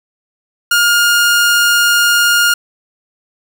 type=tone; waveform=sawtooth; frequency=1417 Hz; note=F6; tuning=25 cents sharp; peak=-5 dBFS; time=0.71-2.54 s; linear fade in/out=5 ms; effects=7-bit